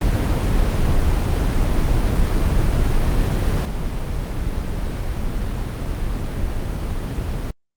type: noise with level steps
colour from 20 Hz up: brown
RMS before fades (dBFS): -17 / -23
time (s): 0.01-7.51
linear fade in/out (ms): 5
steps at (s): 3.65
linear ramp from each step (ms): 5
effects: Opus 32 kbps